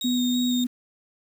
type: tone with vibrato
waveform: 35% pulse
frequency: 3729 Hz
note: A#7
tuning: in tune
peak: -27 dBFS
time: 0.01-0.64 s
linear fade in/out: 2 ms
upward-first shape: square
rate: 3 Hz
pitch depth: 19 cents each way
type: tone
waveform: sine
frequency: 246.9 Hz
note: B3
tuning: in tune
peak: -21 dBFS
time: 0.04-0.67 s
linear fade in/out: 10 ms
effects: 8-bit